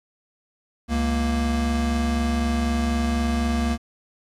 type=tone pair together; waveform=square; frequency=69.7 / 233.1 Hz; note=C#2 / A#3; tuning=+10 / 0 cents; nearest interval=octave + major sixth; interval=2090 cents; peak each=-24 dBFS; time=0.88-3.78 s; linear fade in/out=50 ms; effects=low-pass 9000 Hz 12 dB/octave + 10-bit